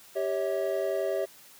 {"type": "chord", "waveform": "triangle", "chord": "C# diminished", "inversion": "second", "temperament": "equal with one note detuned", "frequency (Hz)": [392, 554.4, 645.3], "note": ["G4", "C#5", "E5"], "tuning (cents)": [0, 0, -37], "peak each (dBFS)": -29, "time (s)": [0.15, 1.26], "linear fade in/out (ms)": 20, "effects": ["white hiss -53 dBFS RMS until 1.59 s", "high-pass 100 Hz 12 dB/octave"]}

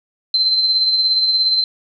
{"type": "tone with tremolo", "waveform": "sine", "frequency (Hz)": 4095, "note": "C8", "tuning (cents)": -38, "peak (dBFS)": -11, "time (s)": [0.34, 1.64], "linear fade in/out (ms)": 2, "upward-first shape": "sine", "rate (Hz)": 17, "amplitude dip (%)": 40, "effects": []}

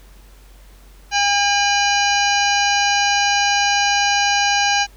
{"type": "harmonic tone with a mistuned harmonic", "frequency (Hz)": 808, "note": "G#5", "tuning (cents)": -48, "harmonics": [1, 2, 3, 4, 5, 6, 7, 8], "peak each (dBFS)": [-18, -21, -23, -24, -25, -26, -26, -27], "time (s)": [1.11, 4.87], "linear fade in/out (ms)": 50, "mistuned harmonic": 4, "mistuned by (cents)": -150, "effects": ["added 47 Hz sine -42 dBFS peak until 4.96 s", "pink hiss -51 dBFS RMS until 4.96 s"]}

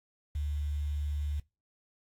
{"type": "tone with quantisation", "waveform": "sine", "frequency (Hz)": 73.42, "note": "D2", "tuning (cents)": 0, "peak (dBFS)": -30, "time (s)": [0.35, 1.4], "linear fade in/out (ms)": 5, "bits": 9, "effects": ["noise-tail reverb RT60 0.3 s tail -25 dB re dry", "AAC 64 kbps"]}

